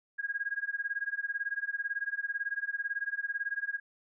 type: tone with tremolo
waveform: sine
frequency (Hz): 1636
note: G#6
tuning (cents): -26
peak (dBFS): -28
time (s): 0.18-3.8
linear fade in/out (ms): 20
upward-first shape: sine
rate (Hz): 18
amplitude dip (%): 95
effects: none